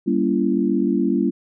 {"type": "chord", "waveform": "sine", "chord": "G diminished seventh", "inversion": "none", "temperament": "just", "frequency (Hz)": [196, 235.2, 282.2, 338.7], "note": ["G3", "Bb3", "Db4", "Fb4"], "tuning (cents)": [0, 16, 31, 47], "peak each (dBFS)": -22, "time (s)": [0.06, 1.31], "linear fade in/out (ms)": 20, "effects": []}